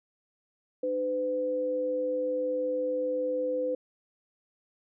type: tone pair together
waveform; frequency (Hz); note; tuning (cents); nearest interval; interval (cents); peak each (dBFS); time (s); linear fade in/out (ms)
sine; 301.3 / 506.7; D4 / B4; +44 / +44; major sixth; 900; -36 / -27; 0.83-3.75; 5
effects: none